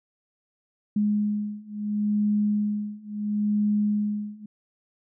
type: beating tone pair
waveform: sine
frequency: 208.2 / 208.93 Hz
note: G#3 / G#3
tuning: +5 / +11 cents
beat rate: 0.73 Hz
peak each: -26 / -25 dBFS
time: 0.96-4.46 s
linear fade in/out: 5 ms
effects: none